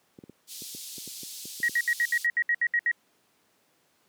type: clicks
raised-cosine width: 3 ms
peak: -29 dBFS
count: 11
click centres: 0.188 / 0.238 / 0.296 / 0.621 / 0.749 / 0.982 / 1.076 / 1.233 / 1.455 / 1.602 / 1.694 s
type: band-pass noise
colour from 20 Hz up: pink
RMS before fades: -41 dBFS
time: 0.47-2.27 s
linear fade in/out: 50 ms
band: 3800 to 15000 Hz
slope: 24 dB/octave
type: tone bursts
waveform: sine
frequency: 1899 Hz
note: A#6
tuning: 32 cents sharp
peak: -21 dBFS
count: 11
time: 1.63-2.915 s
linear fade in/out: 2 ms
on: 55 ms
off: 68 ms
effects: pink hiss -67 dBFS RMS until 4.08 s + high-pass 200 Hz 12 dB/octave